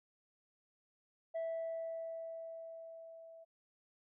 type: tone with level ramp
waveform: sine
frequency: 657 Hz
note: E5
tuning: 6 cents flat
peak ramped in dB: -33 to -53 dBFS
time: 1.34-3.45 s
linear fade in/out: 20 ms
effects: tanh soft clip ceiling -35 dBFS